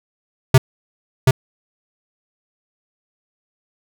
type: tone with echo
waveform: square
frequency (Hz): 130.81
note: C3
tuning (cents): 0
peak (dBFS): -6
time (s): 0.54-0.58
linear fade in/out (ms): 5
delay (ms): 730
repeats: 1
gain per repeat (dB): -3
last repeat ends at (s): 1.31
effects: none